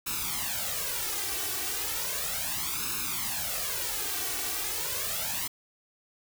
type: noise with flanger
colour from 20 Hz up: white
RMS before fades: -32 dBFS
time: 0.06-5.48 s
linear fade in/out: 10 ms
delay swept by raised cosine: 0.76 to 2.66 ms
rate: 0.35 Hz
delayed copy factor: +0.85
effects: none